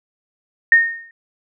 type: tone with exponential decay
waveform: sine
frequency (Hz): 1841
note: A#6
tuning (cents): -22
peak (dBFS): -4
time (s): 0.72-1.11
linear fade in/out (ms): 2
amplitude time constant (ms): 83
effects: none